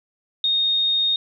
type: tone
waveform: sine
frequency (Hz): 3703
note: A#7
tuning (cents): -12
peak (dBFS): -17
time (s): 0.44-1.16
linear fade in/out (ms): 2
effects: none